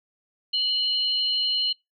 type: tone pair together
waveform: sine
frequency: 2960 / 4186 Hz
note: F#7 / C8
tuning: 0 / 0 cents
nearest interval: tritone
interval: 600 cents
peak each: -24 dBFS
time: 0.53-1.73 s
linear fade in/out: 10 ms
effects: noise-tail reverb RT60 0.2 s tail -25 dB re dry